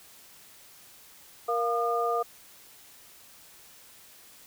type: tone cluster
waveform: sine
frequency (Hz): 468.8 / 698 / 1213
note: A#4 / F5 / D#6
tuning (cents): +10 / -1 / -44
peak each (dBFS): -29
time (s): 1.48-2.23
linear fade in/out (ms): 10
effects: white hiss -53 dBFS RMS until 4.46 s